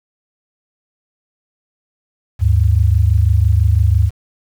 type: tone pair together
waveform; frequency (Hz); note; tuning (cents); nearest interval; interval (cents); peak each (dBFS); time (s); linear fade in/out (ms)
sine; 75.5 / 101.51; D2 / G#2; +48 / -39; perfect fourth; 513; -12; 2.39-4.11; 50
effects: 7-bit